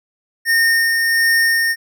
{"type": "tone with tremolo", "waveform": "square", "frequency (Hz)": 1832, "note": "A#6", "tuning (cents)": -31, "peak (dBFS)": -12, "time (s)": [0.45, 1.76], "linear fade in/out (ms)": 50, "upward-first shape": "sine", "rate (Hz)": 1.4, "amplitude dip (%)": 30, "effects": []}